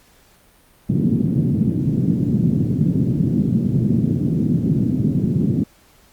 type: band-pass noise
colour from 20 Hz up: pink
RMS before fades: -18 dBFS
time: 0.89-5.64 s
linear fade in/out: 5 ms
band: 130 to 260 Hz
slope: 24 dB/octave
effects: pink hiss -53 dBFS RMS until 6.12 s + Opus 48 kbps